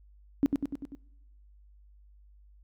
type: tone with echo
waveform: sine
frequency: 280 Hz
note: C#4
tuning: 18 cents sharp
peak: -19 dBFS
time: 0.43-0.46 s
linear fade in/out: 0 ms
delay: 98 ms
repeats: 5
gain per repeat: -4 dB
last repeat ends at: 0.95 s
effects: noise-tail reverb RT60 1.0 s tail -25 dB re dry + added 50 Hz sine -54 dBFS peak until 2.63 s